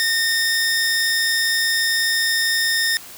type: tone pair together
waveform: sawtooth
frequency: 1831 / 5187 Hz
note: A#6 / E8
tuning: -32 / -29 cents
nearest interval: octave + tritone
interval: 1803 cents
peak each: -15 / -20 dBFS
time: 0-2.97 s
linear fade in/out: 0 ms
effects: white hiss -39 dBFS RMS until 3.17 s